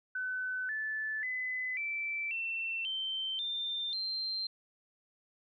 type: tone with pitch steps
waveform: sine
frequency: 1510 / 1744.6 / 2016 / 2329 / 2691 / 3108 / 3591 / 4149 Hz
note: F#6 / A6 / B6 / D7 / E7 / G7 / A7 / C8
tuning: +35 / -15 / +35 / -15 / +35 / -16 / +35 / -15 cents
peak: -33 dBFS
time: 0.15-4.47 s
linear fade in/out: 5 ms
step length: 540 ms
effects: none